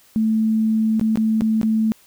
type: tone with dropouts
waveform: sine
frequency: 220 Hz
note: A3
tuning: in tune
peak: -15 dBFS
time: 0.16-1.92 s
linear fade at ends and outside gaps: 0 ms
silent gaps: 0.996-1.012 / 1.157-1.173 / 1.409-1.419 / 1.614-1.631 s
effects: white hiss -53 dBFS RMS until 2.06 s